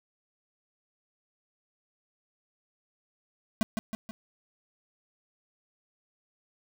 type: tone with echo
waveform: square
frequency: 220 Hz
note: A3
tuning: in tune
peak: -23 dBFS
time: 3.61-3.63 s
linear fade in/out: 0 ms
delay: 160 ms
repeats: 3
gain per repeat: -5 dB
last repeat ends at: 4.11 s
effects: 10-bit